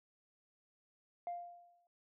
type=tone with exponential decay; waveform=sine; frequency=698.5 Hz; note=F5; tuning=in tune; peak=-35 dBFS; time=1.27-1.87 s; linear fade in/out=1 ms; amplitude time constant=130 ms; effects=tanh soft clip ceiling -35 dBFS